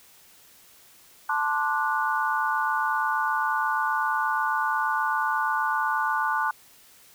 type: chord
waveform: sine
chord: D dominant seventh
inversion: second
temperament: equal with one note detuned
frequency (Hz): 880 / 1046.5 / 1174.7 / 1468.1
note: A5 / C6 / D6 / F#6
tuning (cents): 0 / 0 / 0 / -14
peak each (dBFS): -27 / -30 / -29 / -27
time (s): 1.29-6.51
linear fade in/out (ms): 5
effects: white hiss -54 dBFS RMS until 7.14 s